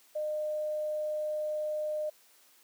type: tone with quantisation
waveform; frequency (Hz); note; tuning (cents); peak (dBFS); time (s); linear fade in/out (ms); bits
sine; 609; D#5; -37; -30; 0.15-2.1; 10; 10
effects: white hiss -62 dBFS RMS until 2.63 s + high-pass 300 Hz 12 dB/octave